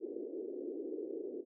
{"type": "band-pass noise", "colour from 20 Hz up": "white", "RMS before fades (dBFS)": -42, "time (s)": [0, 1.45], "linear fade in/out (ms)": 50, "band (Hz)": [300, 440], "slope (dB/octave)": 48, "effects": []}